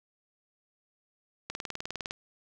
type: click train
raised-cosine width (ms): 0.2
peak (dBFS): -18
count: 13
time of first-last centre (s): 1.5-2.109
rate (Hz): 19.7
effects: 9-bit